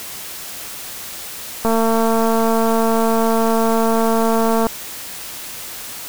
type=click train; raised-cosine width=1 ms; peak=-5 dBFS; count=683; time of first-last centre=1.65-4.668 s; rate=226 Hz; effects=white hiss -31 dBFS RMS until 6.08 s